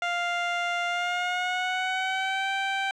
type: tone with pitch glide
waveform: 15% pulse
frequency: 698.5 to 779.5 Hz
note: F5 to G5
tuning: 0 to -10 cents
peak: -19 dBFS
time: 0.02-2.91 s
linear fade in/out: 2 ms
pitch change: +190 cents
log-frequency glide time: 0.87-2.51 s
effects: low-pass 4000 Hz 12 dB/octave